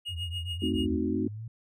triangle tone with tremolo, 2865 Hz, F7, 44 cents sharp, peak -30 dBFS, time 0.05-0.87 s, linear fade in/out 20 ms, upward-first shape triangle, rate 7 Hz, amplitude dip 100%
sine tone with vibrato, 87 Hz, F2, 6 cents flat, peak -33 dBFS, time 0.08-0.99 s, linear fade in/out 50 ms, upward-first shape triangle, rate 8.1 Hz, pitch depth 130 cents each way
sine chord, A diminished seventh, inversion none, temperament equal, 220 / 261.6 / 311.1 / 370 Hz, A3 / C4 / Eb4 / Gb4, 0 / 0 / 0 / 0 cents, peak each -32 / -31 / -31 / -34 dBFS, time 0.62-1.28 s, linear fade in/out 5 ms
sine linear sweep, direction up, 62.5 to 116.54 Hz, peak -36 dBFS, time 0.74-1.48 s, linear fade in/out 5 ms
effects none

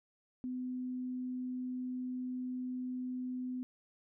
sine tone, 252.7 Hz, B3, 40 cents sharp, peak -36 dBFS, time 0.44-3.63 s, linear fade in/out 0 ms, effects none

